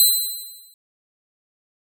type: tone with exponential decay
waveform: 5% pulse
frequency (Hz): 4047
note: B7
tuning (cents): +42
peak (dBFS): -3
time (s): 0-0.74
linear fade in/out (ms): 1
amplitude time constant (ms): 160
effects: none